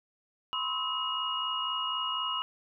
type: tone cluster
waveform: sine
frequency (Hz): 1007 / 1071 / 1289 / 2874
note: B5 / C6 / E6 / F7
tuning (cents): +33 / +40 / -39 / +49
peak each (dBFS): -37 / -38 / -36 / -32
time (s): 0.53-2.42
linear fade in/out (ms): 0
effects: none